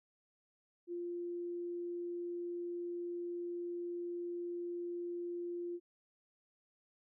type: tone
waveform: sine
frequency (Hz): 348.2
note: F4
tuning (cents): -5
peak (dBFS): -38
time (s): 0.87-5.8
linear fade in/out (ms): 50
effects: none